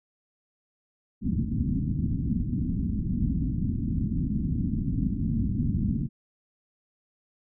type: low-pass noise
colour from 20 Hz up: white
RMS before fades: -27 dBFS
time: 1.21-6.09 s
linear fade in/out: 50 ms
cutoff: 260 Hz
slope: 48 dB/octave
effects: none